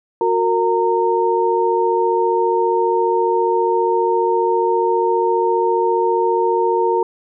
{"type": "tone cluster", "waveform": "sine", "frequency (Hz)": [364.9, 459.7, 920], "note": ["F#4", "A#4", "A#5"], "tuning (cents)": [-24, -24, -23], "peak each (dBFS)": -18, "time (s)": [0.21, 7.03], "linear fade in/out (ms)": 2, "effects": []}